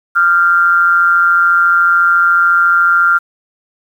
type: tone with amplitude modulation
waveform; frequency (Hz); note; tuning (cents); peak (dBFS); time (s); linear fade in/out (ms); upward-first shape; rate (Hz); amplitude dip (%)
sine; 1387; F6; -12; -4; 0.15-3.19; 20; sine; 174; 65
effects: 7-bit